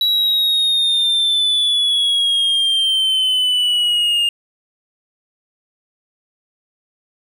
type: exponential sweep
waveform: triangle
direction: down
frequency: 3907 to 2818 Hz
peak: -12 dBFS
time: 0.01-4.29 s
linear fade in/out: 2 ms
effects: none

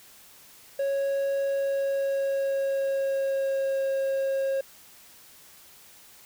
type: tone with pitch glide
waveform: triangle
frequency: 552 to 541 Hz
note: C#5 to C#5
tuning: -7 to -42 cents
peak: -22 dBFS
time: 0.79-4.61 s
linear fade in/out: 5 ms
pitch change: -35 cents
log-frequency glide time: 1.45-3.82 s
effects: white hiss -52 dBFS RMS until 6.25 s

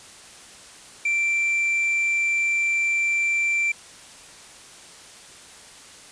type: tone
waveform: triangle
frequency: 2349 Hz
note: D7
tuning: in tune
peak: -18 dBFS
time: 1.05-3.72 s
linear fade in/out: 5 ms
effects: white hiss -45 dBFS RMS until 6.11 s + resampled to 22050 Hz

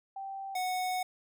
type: tone pair in turn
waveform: sine / square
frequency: 780 / 736.9 Hz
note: G5 / F#5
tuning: -9 / -7 cents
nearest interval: minor second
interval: 98 cents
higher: first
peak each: -37 / -31 dBFS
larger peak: second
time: 0.16-0.55 / 0.55-1.03 s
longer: second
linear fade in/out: 5 ms
effects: none

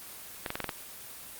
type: clicks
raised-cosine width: 0.3 ms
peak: -15 dBFS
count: 6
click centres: 0.462 / 0.504 / 0.555 / 0.603 / 0.643 / 0.692 s
effects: white hiss -45 dBFS RMS until 1.39 s + Opus 24 kbps

